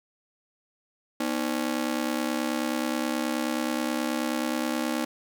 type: ring-modulated tone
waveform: sawtooth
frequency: 276.8 Hz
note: C#4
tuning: 2 cents flat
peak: -19 dBFS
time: 1.2-5.05 s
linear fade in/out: 5 ms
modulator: 34.7 Hz
effects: none